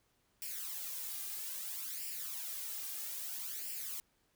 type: noise with flanger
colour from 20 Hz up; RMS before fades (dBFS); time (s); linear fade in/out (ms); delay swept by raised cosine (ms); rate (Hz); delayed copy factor
blue; -42; 0.42-4; 0; 0.39 to 2.49; 0.61; +0.7
effects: pink hiss -75 dBFS RMS until 4.35 s